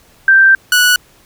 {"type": "tone pair in turn", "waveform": ["sine", "sawtooth"], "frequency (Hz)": [1568, 1473.3], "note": ["G6", "F#6"], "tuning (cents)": [0, -8], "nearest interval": "minor second", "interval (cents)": 108, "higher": "first", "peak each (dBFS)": -4, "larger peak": "neither", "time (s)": [[0.28, 0.55], [0.72, 0.96]], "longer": "first", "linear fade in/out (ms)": 2, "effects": ["pink hiss -48 dBFS RMS until 1.25 s"]}